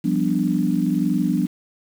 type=chord; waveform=sine; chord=G dominant seventh; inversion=third; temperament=equal; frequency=174.61 / 196 / 246.9 / 293.7 Hz; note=F3 / G3 / B3 / D4; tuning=0 / 0 / 0 / 0 cents; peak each=-23 dBFS; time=0.04-1.47 s; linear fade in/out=10 ms; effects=7-bit